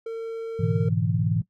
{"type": "tone with pitch glide", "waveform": "triangle", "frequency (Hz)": [453.8, 458.8], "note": ["A#4", "A#4"], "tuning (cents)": [-47, -28], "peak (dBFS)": -26, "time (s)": [0.06, 0.89], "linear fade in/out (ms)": 5, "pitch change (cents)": 19, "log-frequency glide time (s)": [0.64, 0.74]}
{"type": "chord", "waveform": "sine", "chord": "E dominant seventh", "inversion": "first", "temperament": "equal with one note detuned", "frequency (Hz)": [105.89, 123.47, 146.83, 164.81], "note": ["G#2", "B2", "D3", "E3"], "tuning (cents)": [34, 0, 0, 0], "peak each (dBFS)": [-25, -28, -29, -25], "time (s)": [0.59, 1.42], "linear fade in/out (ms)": 10}
{"effects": ["noise-tail reverb RT60 0.1 s tail -18 dB re dry"]}